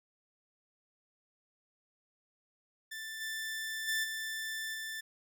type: tone with level steps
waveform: sawtooth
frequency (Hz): 1768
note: A6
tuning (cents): +8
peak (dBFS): -37 / -33 / -27 / -33 / -35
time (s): 2.91-5.01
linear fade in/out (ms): 10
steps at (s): 3.2 / 3.87 / 4.03 / 4.73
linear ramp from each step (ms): 20
effects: none